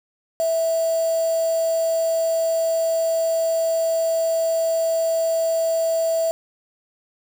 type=tone with quantisation; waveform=sine; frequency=656 Hz; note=E5; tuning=9 cents flat; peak=-18 dBFS; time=0.4-6.31 s; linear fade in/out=0 ms; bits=5; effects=none